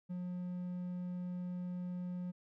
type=tone; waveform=triangle; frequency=179.2 Hz; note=F3; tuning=45 cents sharp; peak=-36 dBFS; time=0.09-2.32 s; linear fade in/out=20 ms; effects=none